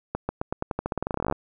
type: accelerating click train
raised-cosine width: 1 ms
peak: -12 dBFS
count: 23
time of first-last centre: 0.15-1.325 s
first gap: 140 ms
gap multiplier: 0.89
effects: none